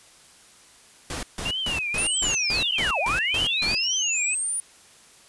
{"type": "noise bursts", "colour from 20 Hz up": "pink", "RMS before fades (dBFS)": -31, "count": 10, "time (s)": [1.1, 3.75], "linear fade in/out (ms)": 2, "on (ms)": 130, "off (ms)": 150}
{"type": "tone with vibrato", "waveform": "sine", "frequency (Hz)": 2728, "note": "F7", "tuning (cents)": -41, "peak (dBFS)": -25, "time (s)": [1.45, 4.35], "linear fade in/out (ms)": 10, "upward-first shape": "triangle", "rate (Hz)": 1.7, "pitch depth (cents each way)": 270}
{"type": "linear two-way sweep", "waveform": "sine", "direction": "down then up", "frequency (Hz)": [9640, 523, 9640], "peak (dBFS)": -24, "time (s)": [1.98, 4.6], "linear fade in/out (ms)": 0, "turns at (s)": 2.99}
{"effects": ["white hiss -52 dBFS RMS until 5.28 s", "resampled to 24000 Hz"]}